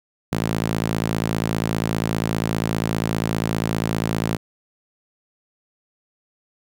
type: tone with high-pass filter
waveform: sawtooth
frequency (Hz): 55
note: A1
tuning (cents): 0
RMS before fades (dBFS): -23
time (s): 0.32-4.37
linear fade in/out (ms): 10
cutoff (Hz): 150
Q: 1.3
effects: none